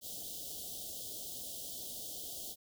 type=band-stop noise; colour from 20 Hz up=white; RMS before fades=-44 dBFS; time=0.01-2.56 s; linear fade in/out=50 ms; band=760 to 3000 Hz; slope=96 dB/octave; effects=none